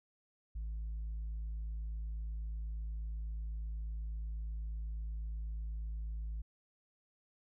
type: tone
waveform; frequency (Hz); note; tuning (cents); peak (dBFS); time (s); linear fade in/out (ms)
sine; 54.1; A1; -29; -35; 0.55-6.42; 10
effects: tanh soft clip ceiling -36 dBFS